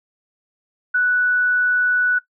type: tone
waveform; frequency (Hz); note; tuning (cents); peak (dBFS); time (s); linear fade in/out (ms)
sine; 1480; F#6; 0; -14; 0.94-2.19; 10
effects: noise-tail reverb RT60 0.1 s tail -17 dB re dry